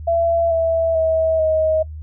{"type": "tone with pitch steps", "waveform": "sine", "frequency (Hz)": [672, 657.8, 643.9, 630.3], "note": ["E5", "E5", "E5", "D#5"], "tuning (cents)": [33, -4, -41, 22], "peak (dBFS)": -14, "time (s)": [0.07, 1.83], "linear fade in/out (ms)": 10, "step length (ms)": 440, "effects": ["noise-tail reverb RT60 0.1 s tail -22 dB re dry", "added 77 Hz sine -29 dBFS peak until 2.02 s"]}